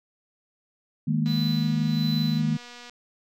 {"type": "chord", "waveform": "sine", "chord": "D# suspended fourth", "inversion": "none", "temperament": "equal", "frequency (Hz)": [155.56, 207.7, 233.1], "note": ["D#3", "G#3", "A#3"], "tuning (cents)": [0, 0, 0], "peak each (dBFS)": [-24, -28, -26], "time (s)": [1.07, 2.57], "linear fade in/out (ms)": 10}
{"type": "tone with tremolo", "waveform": "triangle", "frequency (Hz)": 4000, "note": "B7", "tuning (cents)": 21, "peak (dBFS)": -29, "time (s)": [1.25, 2.43], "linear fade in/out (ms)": 50, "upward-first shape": "sine", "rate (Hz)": 1.4, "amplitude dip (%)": 85}
{"type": "click train", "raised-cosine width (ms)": 0.2, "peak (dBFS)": -27, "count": 397, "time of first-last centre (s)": [1.26, 2.896], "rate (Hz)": 242}
{"effects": []}